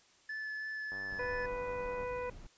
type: tone with vibrato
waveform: triangle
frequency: 1735 Hz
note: A6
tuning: 25 cents flat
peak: -36 dBFS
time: 0.29-1.46 s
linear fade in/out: 5 ms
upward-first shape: sine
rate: 3.1 Hz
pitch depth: 9 cents each way
type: click train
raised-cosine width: 1 ms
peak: -37 dBFS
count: 109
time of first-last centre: 0.92-2.033 s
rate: 97 Hz
type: noise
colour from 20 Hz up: brown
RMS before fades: -49 dBFS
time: 1.1-2.47 s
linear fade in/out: 5 ms
type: harmonic tone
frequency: 495.1 Hz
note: B4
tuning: 4 cents sharp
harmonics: 1 / 2 / 3 / 4 / 5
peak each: -37 / -42 / -50 / -50 / -50 dBFS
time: 1.19-2.3 s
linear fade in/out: 5 ms
effects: white hiss -65 dBFS RMS until 2.57 s + resampled to 16000 Hz